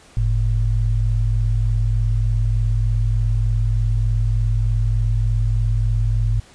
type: tone pair together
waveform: sine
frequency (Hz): 46.67 / 110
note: F#1 / A2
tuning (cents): +16 / 0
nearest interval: octave + minor third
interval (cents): 1484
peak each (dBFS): -18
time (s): 0.17-6.4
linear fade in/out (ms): 0
effects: pink hiss -48 dBFS RMS until 6.54 s + resampled to 22050 Hz